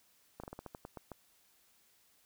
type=slowing click train; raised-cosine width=1 ms; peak=-30 dBFS; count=10; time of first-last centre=0.4-1.117 s; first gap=36 ms; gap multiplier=1.19; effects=white hiss -69 dBFS RMS until 2.25 s